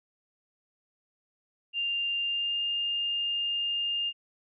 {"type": "tone with pitch glide", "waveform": "sine", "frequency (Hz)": [2795, 2814], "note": ["F7", "F7"], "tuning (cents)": [1, 12], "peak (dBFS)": -27, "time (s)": [1.73, 4.13], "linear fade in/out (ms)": 50, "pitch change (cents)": 11, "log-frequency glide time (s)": [2.21, 2.6], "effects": []}